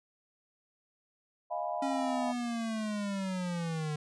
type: chord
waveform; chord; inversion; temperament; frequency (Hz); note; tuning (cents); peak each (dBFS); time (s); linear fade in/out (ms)
sine; F half-diminished seventh; third; equal; 622.3 / 698.5 / 830.6 / 987.8; Eb5 / F5 / Ab5 / Cb6; 0 / 0 / 0 / 0; -37 / -35 / -40 / -40; 1.5-2.33; 20
type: linear sweep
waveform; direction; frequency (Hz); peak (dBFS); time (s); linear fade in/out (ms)
square; down; 275.8 to 148.9; -33; 1.82-3.96; 5
effects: resampled to 22050 Hz